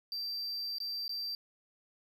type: tone with dropouts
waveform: triangle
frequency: 4691 Hz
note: D8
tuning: 3 cents flat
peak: -34 dBFS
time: 0.12-1.35 s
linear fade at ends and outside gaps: 1 ms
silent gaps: 0.784-0.802 / 1.08-1.093 s
effects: none